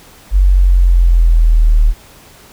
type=linear sweep; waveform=sine; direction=down; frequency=47.75 to 37.51 Hz; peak=-5 dBFS; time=0.31-1.94 s; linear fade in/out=50 ms; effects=pink hiss -41 dBFS RMS until 2.52 s